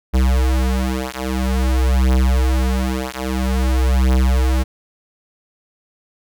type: beating tone pair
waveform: square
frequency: 64 / 64.5 Hz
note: C2 / C2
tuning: -38 / -24 cents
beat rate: 0.5 Hz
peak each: -18 dBFS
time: 0.13-4.64 s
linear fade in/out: 20 ms
effects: none